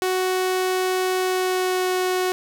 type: tone with pitch glide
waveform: sawtooth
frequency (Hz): 371 to 368.2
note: F#4 to F#4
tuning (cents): +5 to -8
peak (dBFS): -16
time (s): 0.02-2.32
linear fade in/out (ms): 0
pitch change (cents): -13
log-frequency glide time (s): 1.19-1.92
effects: none